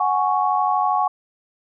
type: chord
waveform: sine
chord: F# suspended second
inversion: none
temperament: just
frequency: 740 / 832.5 / 1110 Hz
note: F#5 / G#5 / C#6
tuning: 0 / +4 / +2 cents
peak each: -21 dBFS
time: 0-1.08 s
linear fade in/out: 5 ms
effects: none